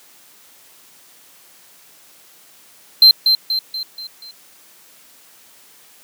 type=tone with echo; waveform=triangle; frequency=4123 Hz; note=C8; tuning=26 cents flat; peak=-3 dBFS; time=3.02-3.11 s; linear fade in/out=2 ms; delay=240 ms; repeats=5; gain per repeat=-6 dB; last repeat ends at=4.31 s; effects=white hiss -48 dBFS RMS until 6.03 s + high-pass 150 Hz 12 dB/octave